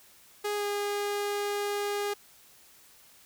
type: tone with pitch glide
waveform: sawtooth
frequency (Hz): 414.1 to 408.9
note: G#4 to G#4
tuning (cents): -5 to -27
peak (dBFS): -25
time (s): 0.44-2.14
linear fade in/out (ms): 10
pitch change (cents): -22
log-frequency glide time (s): 0.55-0.65
effects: white hiss -57 dBFS RMS until 3.25 s